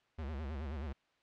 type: tone with vibrato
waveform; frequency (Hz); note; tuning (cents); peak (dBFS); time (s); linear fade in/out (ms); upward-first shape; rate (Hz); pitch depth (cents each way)
square; 73.42; D2; 0; -39; 0.18-0.93; 10; sine; 9.4; 170
effects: white hiss -73 dBFS RMS until 1.22 s + low-pass 3000 Hz 12 dB/octave